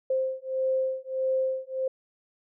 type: beating tone pair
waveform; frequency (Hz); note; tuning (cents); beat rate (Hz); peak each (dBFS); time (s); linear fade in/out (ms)
sine; 523.3 / 524.9; C5 / C5; 0 / +5; 1.6; -28; 0.1-1.88; 5
effects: none